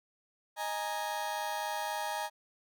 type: chord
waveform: 35% pulse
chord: D# suspended fourth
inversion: none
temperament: just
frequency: 622.3 / 829.7 / 933.4 Hz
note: D#5 / G#5 / A#5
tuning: 0 / -2 / +2 cents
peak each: -39 / -35 / -36 dBFS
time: 0.56-2.3 s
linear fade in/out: 50 ms
effects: none